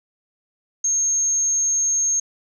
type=tone; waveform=sine; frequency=6450 Hz; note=G8; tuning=48 cents sharp; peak=-17 dBFS; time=0.84-2.2 s; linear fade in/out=5 ms; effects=none